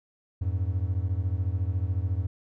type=beating tone pair; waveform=triangle; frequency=87.31 / 101.31 Hz; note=F2 / G#2; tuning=0 / -42 cents; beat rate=14 Hz; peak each=-25 / -27 dBFS; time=0.41-2.27 s; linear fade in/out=10 ms; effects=none